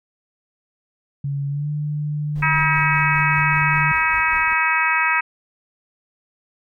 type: tone with pitch glide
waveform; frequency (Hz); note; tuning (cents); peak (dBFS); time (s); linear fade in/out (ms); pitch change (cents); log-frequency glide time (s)
sine; 140.6 to 148.87; C#3 to D3; +25 to +24; -21; 1.24-3.92; 5; +99; 1.48-1.69
type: noise with tremolo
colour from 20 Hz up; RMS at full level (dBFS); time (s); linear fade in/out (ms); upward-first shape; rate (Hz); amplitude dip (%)
brown; -35; 2.35-4.54; 10; triangle; 5.1; 75
type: harmonic tone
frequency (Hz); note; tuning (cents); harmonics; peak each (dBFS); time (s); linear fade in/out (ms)
320; D#4; +49; 3 / 4 / 5 / 6 / 7 / 8; -23 / -23 / -23 / -23 / -23 / -23; 2.42-5.21; 10
effects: none